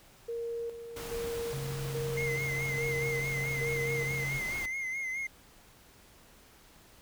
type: tone with tremolo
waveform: sine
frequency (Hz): 466.2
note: A#4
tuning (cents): 0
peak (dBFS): -33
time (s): 0.28-4.25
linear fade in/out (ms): 10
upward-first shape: square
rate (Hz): 1.2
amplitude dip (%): 60
type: noise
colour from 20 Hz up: pink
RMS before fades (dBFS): -42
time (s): 0.96-4.66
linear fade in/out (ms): 5
type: tone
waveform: sine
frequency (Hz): 136.8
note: C#3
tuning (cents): -23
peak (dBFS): -35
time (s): 1.52-4.4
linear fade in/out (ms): 20
type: tone with vibrato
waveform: triangle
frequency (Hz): 2099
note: C7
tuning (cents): +5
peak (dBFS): -31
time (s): 2.17-5.27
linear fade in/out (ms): 5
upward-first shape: sine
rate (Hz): 4.7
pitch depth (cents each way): 53
effects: pink hiss -58 dBFS RMS until 7.01 s